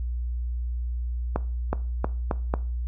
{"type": "accelerating click train", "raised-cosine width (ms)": 1, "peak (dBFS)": -10, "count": 5, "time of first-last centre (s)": [1.36, 2.539], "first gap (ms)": 370, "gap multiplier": 0.85, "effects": ["noise-tail reverb RT60 0.4 s tail -18 dB re dry", "added 60 Hz sine -26 dBFS peak until 2.87 s"]}